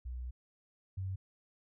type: tone pair in turn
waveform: sine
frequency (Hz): 61.74 / 95.02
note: B1 / F#2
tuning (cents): 0 / +47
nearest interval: perfect fifth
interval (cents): 747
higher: second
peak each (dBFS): -38 / -35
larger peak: second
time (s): 0.05-0.31 / 0.97-1.16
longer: first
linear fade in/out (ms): 10
effects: none

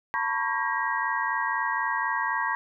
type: tone cluster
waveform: sine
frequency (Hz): 902 / 986 / 1113 / 1615 / 1897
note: A5 / B5 / C#6 / G#6 / A#6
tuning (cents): +43 / -3 / +7 / -49 / +30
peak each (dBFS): -31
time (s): 0.14-2.55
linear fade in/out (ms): 0
effects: none

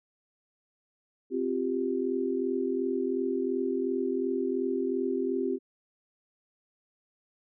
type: chord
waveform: sine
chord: C suspended fourth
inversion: none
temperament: equal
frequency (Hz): 261.6 / 349.2 / 392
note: C4 / F4 / G4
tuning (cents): 0 / 0 / 0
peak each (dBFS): -31 / -32 / -30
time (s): 1.3-5.59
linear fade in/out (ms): 50
effects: none

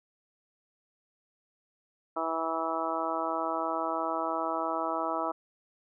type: harmonic tone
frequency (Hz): 163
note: E3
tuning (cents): -19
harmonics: 2 / 3 / 4 / 5 / 6 / 7 / 8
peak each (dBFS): -37 / -40 / -34 / -37 / -36 / -37 / -35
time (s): 2.16-5.32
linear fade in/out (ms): 10
effects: none

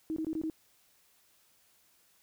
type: tone bursts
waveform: sine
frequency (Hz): 317.4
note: D#4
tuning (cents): +35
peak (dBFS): -31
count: 5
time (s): 0.1-0.499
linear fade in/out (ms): 0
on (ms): 63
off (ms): 21
effects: white hiss -67 dBFS RMS until 2.22 s

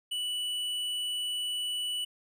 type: tone with hard clipping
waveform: sine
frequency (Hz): 2960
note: F#7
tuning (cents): 0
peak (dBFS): -32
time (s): 0.11-2.05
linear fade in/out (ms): 10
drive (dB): 8
effects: none

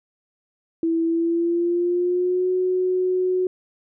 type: tone with pitch glide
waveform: sine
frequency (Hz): 329.6 to 367.8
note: E4 to F#4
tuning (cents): 0 to -10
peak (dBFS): -18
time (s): 0.83-3.47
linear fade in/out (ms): 2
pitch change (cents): +190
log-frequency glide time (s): 1.04-2.5
effects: none

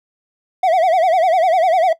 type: tone with vibrato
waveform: triangle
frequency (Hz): 698.5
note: F5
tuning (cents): 0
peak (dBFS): -9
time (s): 0.63-1.93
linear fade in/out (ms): 5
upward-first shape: sine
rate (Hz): 10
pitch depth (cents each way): 160
effects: noise-tail reverb RT60 0.1 s tail -17 dB re dry

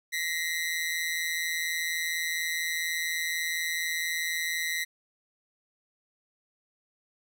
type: ring-modulated tone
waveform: sawtooth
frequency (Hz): 1975.5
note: B6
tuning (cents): 0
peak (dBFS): -22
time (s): 0.12-4.85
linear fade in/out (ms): 20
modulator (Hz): 82.1
effects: none

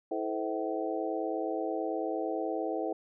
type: harmonic tone with a mistuned harmonic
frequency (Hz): 108.8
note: A2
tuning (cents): -19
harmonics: 3 / 4 / 5 / 6 / 7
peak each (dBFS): -35 / -36 / -37 / -38 / -38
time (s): 0.11-2.93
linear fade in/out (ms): 5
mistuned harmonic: 5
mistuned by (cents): -99
effects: none

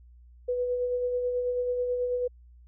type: tone with tremolo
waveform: sine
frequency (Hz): 493.9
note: B4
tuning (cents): 0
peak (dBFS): -24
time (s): 0.48-2.28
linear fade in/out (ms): 10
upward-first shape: sine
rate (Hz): 9.2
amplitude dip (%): 35
effects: added 60 Hz sine -50 dBFS peak until 2.67 s

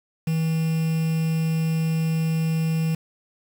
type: tone with quantisation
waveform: triangle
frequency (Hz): 161.2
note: E3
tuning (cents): -38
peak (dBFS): -18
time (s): 0.27-2.95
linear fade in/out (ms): 5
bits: 6
effects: none

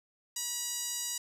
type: tone with band-pass filter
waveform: 10% pulse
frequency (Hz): 965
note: B5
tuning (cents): -40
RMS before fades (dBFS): -36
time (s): 0.36-1.18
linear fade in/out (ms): 5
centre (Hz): 8700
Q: 4
effects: none

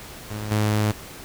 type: tone with level steps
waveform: sawtooth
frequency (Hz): 106.2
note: G#2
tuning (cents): +39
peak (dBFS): -25 / -15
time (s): 0.3-0.92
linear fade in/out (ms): 10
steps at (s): 0.51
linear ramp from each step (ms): 5
effects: pink hiss -40 dBFS RMS until 1.24 s

